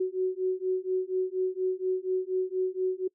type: beating tone pair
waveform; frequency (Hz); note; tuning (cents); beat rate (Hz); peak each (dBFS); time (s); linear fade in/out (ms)
sine; 370 / 374.2; F#4 / F#4; 0 / +20; 4.2; -29; 0-3.08; 10
effects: noise-tail reverb RT60 0.1 s tail -24 dB re dry